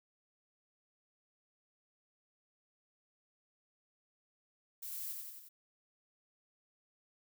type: noise with echo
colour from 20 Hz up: violet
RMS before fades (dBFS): -44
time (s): 4.82-5.13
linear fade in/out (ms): 10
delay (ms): 90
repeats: 4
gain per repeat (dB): -3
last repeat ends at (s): 5.49
effects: none